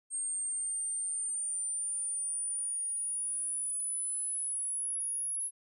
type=linear sweep; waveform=sine; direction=up; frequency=8550 to 10548 Hz; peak=-32 dBFS; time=0.1-5.51 s; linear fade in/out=50 ms; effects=none